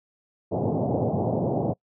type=band-pass noise; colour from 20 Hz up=pink; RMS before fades=-25 dBFS; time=0.51-1.74 s; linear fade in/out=20 ms; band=100 to 800 Hz; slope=48 dB/octave; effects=noise-tail reverb RT60 0.1 s tail -25 dB re dry